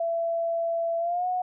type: tone with pitch glide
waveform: sine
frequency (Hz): 670 to 730.6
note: E5 to F#5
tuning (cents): +28 to -22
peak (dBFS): -24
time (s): 0-1.42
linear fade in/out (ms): 5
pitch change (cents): +150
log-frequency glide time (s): 0.99-1.27
effects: none